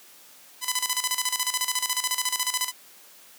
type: tone with tremolo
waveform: 5% pulse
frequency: 1004 Hz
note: B5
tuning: 28 cents sharp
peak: -10 dBFS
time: 0.61-2.72 s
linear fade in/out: 50 ms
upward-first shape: square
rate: 14 Hz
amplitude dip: 75%
effects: white hiss -51 dBFS RMS until 3.38 s + high-pass 200 Hz 12 dB/octave